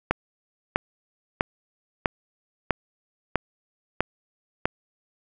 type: click train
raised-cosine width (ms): 0.5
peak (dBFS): -5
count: 8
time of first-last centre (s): 0.11-4.655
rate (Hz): 1.54
effects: none